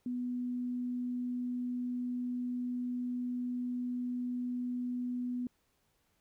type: tone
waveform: sine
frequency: 246.9 Hz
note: B3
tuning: in tune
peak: -33 dBFS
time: 0.06-5.47 s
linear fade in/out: 2 ms
effects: pink hiss -75 dBFS RMS until 6.2 s